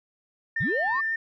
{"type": "tone with vibrato", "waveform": "sine", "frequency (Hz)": 1800, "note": "A6", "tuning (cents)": 39, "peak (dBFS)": -24, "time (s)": [0.56, 1.16], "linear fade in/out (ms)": 5, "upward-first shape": "triangle", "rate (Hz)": 5.6, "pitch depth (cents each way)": 17}
{"type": "linear sweep", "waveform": "sine", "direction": "up", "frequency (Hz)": [89.1, 1174.7], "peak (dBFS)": -25, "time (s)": [0.6, 1.01], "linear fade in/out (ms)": 10}
{"effects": ["tanh soft clip ceiling -16 dBFS"]}